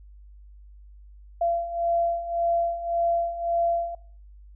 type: beating tone pair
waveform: sine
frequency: 681 / 682.8 Hz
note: F5 / F5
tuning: -44 / -39 cents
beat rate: 1.8 Hz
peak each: -29 / -24 dBFS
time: 1.41-3.95 s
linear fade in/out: 5 ms
effects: noise-tail reverb RT60 0.5 s tail -19 dB re dry + added 50 Hz sine -45 dBFS peak until 4.55 s